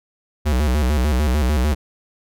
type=tone with vibrato; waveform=square; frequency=68.6 Hz; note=C#2; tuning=17 cents flat; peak=-16 dBFS; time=0.45-1.75 s; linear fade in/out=20 ms; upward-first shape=square; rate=6.7 Hz; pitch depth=160 cents each way; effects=none